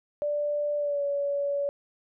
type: tone with pitch glide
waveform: sine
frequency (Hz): 587.3 to 567.3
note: D5 to C#5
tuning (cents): 0 to +40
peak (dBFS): -25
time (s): 0.22-1.69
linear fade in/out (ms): 0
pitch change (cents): -60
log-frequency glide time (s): 0.77-1.03
effects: none